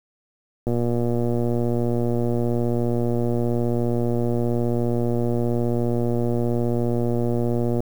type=click train; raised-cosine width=2 ms; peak=-11 dBFS; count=850; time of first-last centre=0.67-7.804 s; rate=119 Hz; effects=7-bit